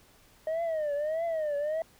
sine tone with vibrato, 622.3 Hz, D#5, in tune, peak -25 dBFS, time 0.47-1.82 s, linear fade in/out 2 ms, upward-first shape triangle, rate 1.6 Hz, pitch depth 160 cents each way, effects tanh soft clip ceiling -27 dBFS + pink hiss -60 dBFS RMS until 1.99 s

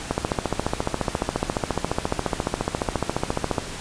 click train, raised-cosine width 1 ms, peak -7 dBFS, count 51, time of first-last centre 0.11-3.582 s, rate 14.4 Hz, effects pink hiss -34 dBFS RMS until 3.8 s + resampled to 22050 Hz

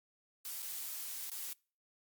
blue noise with dropouts, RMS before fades -42 dBFS, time 0.45-1.53 s, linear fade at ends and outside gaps 1 ms, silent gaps 0.622-0.626 / 1.299-1.316 s, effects noise-tail reverb RT60 0.4 s tail -26 dB re dry + MP3 96 kbps

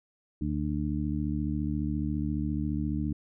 harmonic tone, 74.5 Hz, D2, 25 cents sharp, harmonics 1 / 2 / 3 / 4, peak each -33 / -33 / -33 / -33 dBFS, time 0.41-3.13 s, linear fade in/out 5 ms, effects none

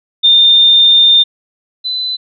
sine tone pair in turn, 3617 / 4016 Hz, A7 / B7, +47 / +28 cents, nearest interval major second, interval 181 cents, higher second, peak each -4 / -15 dBFS, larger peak first, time 0.23-1.24 / 1.84-2.17 s, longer first, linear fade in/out 20 ms, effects none

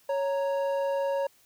triangle tone pair together, 554.3 / 932.3 Hz, C#5 / A#5, 0 / 0 cents, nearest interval major sixth, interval 900 cents, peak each -24 / -32 dBFS, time 0.09-1.27 s, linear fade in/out 5 ms, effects white hiss -62 dBFS RMS until 1.45 s

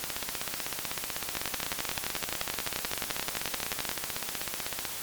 two click trains, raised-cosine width 0.2 ms, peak -11 / -13 dBFS, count 30 / 78, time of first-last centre 1.37-3.892 / 0.04-4.853 s, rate 11.5 / 16 Hz, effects white hiss -37 dBFS RMS until 5.02 s + MP3 96 kbps

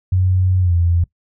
sine tone with pitch glide, 92.5 to 85.81 Hz, F#2 to F2, 0 to -30 cents, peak -12 dBFS, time 0.12-1.04 s, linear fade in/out 5 ms, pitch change -130 cents, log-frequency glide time 0.6-0.74 s, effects noise-tail reverb RT60 0.1 s tail -20 dB re dry

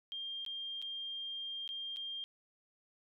sine tone with dropouts, 3200 Hz, G7, 35 cents sharp, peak -39 dBFS, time 0.12-2.24 s, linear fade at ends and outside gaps 0 ms, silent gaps 0.45-0.463 / 0.817-0.824 / 1.677-1.69 / 1.962-1.969 s, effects none

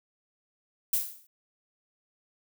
violet noise with exponential decay, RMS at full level -23 dBFS, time 0.93-1.27 s, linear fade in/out 5 ms, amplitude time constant 72 ms, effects none

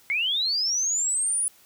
sine linear sweep, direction up, 2109 to 9956 Hz, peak -22 dBFS, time 0.1-1.48 s, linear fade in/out 0 ms, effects white hiss -56 dBFS RMS until 1.65 s

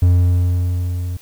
triangle tone with level ramp, 88.8 Hz, F2, 29 cents sharp, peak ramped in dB -6 to -19 dBFS, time 0.02-1.17 s, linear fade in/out 5 ms, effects white hiss -47 dBFS RMS until 1.21 s

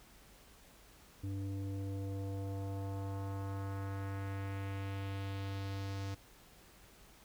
square tone with low-pass filter sweep, 98 Hz, G2, in tune, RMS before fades -40 dBFS, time 1.23-6.15 s, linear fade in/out 10 ms, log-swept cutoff 290 to 6000 Hz, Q 1.5, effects added 50 Hz sine -67 dBFS peak until 7.24 s + pink hiss -61 dBFS RMS until 7.24 s

